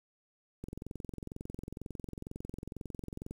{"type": "click train", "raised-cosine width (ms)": 3, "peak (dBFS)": -28, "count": 60, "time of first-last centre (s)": [0.64, 3.31], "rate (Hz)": 22.1, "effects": ["9-bit"]}